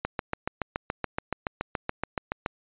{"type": "click train", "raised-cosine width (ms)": 0.5, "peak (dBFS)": -12, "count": 18, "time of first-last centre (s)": [0.05, 2.461], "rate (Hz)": 7.05, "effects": ["resampled to 8000 Hz"]}